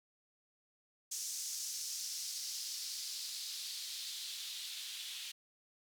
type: noise with band-pass filter sweep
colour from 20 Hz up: blue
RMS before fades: -43 dBFS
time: 1.11-5.32 s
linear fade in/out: 10 ms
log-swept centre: 6200 to 3300 Hz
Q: 2.4
effects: none